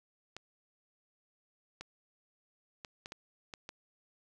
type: clicks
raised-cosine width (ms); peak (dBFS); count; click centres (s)
0.2; -26; 7; 0.366 / 1.81 / 2.848 / 3.059 / 3.121 / 3.538 / 3.691
effects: none